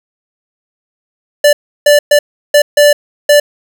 square tone bursts at uneven times, 585 Hz, D5, 7 cents flat, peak -4 dBFS, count 6, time 1.44-1.53 / 1.86-1.99 / 2.11-2.19 / 2.54-2.62 / 2.77-2.93 / 3.29-3.4 s, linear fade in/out 5 ms, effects none

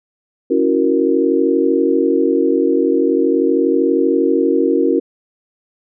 sine chord, F# dominant seventh, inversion second, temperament equal, 277.2 / 329.6 / 370 / 466.2 Hz, C#4 / E4 / F#4 / A#4, 0 / 0 / 0 / 0 cents, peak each -17 dBFS, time 0.5-5 s, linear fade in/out 10 ms, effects none

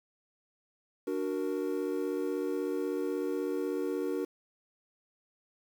triangle chord, D augmented, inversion none, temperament equal, 293.7 / 370 / 466.2 Hz, D4 / F#4 / A#4, 0 / 0 / 0 cents, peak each -33 / -32 / -33 dBFS, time 1.07-4.25 s, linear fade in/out 5 ms, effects 9-bit

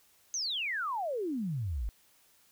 sine exponential sweep, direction down, 6490 to 48 Hz, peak -31 dBFS, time 0.34-1.89 s, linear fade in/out 0 ms, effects white hiss -65 dBFS RMS until 2.51 s

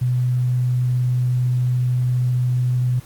sine tone, 124.8 Hz, B2, 19 cents sharp, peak -16 dBFS, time 0.01-3 s, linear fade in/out 10 ms, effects pink hiss -45 dBFS RMS until 3.05 s + Opus 24 kbps

